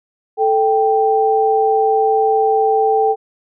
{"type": "tone pair together", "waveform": "sine", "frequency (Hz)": [439.4, 784], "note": ["A4", "G5"], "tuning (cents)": [-2, 0], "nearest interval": "minor seventh", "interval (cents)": 1002, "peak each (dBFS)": -14, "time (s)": [0.37, 3.16], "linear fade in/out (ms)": 50, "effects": []}